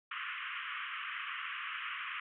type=band-pass noise; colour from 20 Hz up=pink; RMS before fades=-41 dBFS; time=0.11-2.2 s; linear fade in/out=5 ms; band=1100 to 3100 Hz; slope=96 dB/octave; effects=none